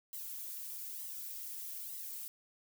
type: noise with flanger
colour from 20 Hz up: violet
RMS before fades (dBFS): -44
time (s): 0.13-2.28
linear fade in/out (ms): 0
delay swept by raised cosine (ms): 0.98 to 3.28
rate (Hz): 1.1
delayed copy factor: +0.9
effects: none